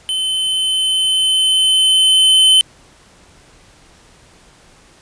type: tone with level ramp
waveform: square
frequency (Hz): 3059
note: G7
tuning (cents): -43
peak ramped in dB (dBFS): -17 to -7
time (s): 0.09-2.61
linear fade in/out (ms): 0
effects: pink hiss -47 dBFS RMS until 5.01 s + resampled to 22050 Hz